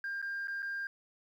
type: tone with dropouts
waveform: sine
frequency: 1600 Hz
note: G6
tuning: 35 cents sharp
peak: -33 dBFS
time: 0.04-0.87 s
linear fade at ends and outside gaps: 2 ms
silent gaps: 0.217-0.225 / 0.473-0.481 / 0.622-0.627 s
effects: tanh soft clip ceiling -32 dBFS + 11-bit